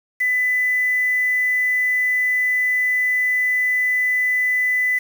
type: tone with quantisation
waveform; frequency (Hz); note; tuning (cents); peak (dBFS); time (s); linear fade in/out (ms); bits
sine; 2000; B6; +21; -16; 0.2-4.99; 10; 6
effects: none